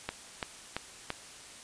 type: click train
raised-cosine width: 0.3 ms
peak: -16 dBFS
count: 4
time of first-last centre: 0.09-1.104 s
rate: 2.96 Hz
effects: white hiss -49 dBFS RMS until 1.63 s + resampled to 22050 Hz